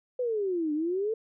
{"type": "exponential two-way sweep", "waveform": "sine", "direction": "down then up", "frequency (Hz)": [512, 293.7, 454.9], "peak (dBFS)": -26, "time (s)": [0.19, 1.14], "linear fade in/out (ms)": 5, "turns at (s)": 0.73, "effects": []}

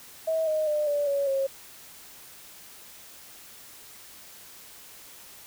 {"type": "tone with pitch steps", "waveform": "sine", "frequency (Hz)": [643, 621.5, 600.6, 580.5, 561.1, 542.3], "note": ["E5", "D#5", "D5", "D5", "C#5", "C#5"], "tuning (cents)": [-43, -2, 39, -20, 21, -38], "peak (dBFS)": -23, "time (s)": [0.27, 1.47], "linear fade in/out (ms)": 10, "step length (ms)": 200, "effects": ["white hiss -48 dBFS RMS until 5.46 s"]}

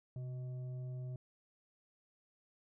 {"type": "tone with frequency modulation", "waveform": "sine", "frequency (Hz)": 128.7, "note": "C3", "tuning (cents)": -28, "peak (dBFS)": -40, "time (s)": [0.16, 1.16], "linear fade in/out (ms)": 2, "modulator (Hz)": 500, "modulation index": 0.24, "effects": []}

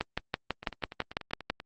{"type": "two click trains", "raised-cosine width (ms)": 0.3, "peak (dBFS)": [-24, -12], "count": [11, 10], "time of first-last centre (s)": [[0.63, 1.601], [0.01, 1.5]], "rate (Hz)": [10.3, 6.04], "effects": ["Opus 24 kbps"]}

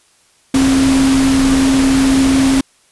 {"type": "tone in noise", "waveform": "sine", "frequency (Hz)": 267.7, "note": "C4", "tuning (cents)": 40, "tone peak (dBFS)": -9, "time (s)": [0.54, 2.61], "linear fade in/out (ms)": 5, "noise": "pink", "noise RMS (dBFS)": -19, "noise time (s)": [0.54, 2.61], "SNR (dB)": 7, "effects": ["white hiss -53 dBFS RMS until 2.91 s", "resampled to 24000 Hz"]}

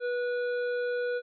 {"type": "harmonic tone with a mistuned harmonic", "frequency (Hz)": 488.5, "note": "B4", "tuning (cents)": -19, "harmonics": [1, 3, 5, 7, 8], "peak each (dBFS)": [-28, -36, -51, -55, -52], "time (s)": [0, 1.22], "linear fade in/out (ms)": 50, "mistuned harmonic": 8, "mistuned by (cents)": 51, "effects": []}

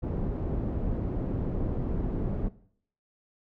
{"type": "low-pass noise", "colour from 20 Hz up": "pink", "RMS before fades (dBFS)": -30, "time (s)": [0.02, 2.49], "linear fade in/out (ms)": 20, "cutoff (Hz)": 390, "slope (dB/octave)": 12, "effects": ["noise-tail reverb RT60 0.6 s tail -18 dB re dry"]}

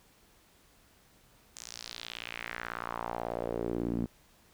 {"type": "tone with band-pass filter sweep", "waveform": "sawtooth", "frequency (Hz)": 58.27, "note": "A#1", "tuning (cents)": 0, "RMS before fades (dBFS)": -37, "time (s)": [1.56, 4.06], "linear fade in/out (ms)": 5, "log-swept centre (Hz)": [7100, 230], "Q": 2.6, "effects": ["pink hiss -63 dBFS RMS until 4.53 s"]}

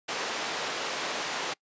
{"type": "band-pass noise", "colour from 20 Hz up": "pink", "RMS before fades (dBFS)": -33, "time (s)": [0.08, 1.54], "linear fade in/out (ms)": 10, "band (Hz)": [460, 6400], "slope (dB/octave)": 12, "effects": ["noise-tail reverb RT60 0.1 s tail -25 dB re dry", "resampled to 16000 Hz"]}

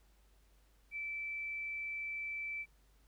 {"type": "tone", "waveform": "sine", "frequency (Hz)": 2323, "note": "D7", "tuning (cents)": -20, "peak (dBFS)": -38, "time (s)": [0.91, 2.66], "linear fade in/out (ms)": 50, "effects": ["added 50 Hz sine -65 dBFS peak until 3.07 s", "pink hiss -73 dBFS RMS until 3.07 s"]}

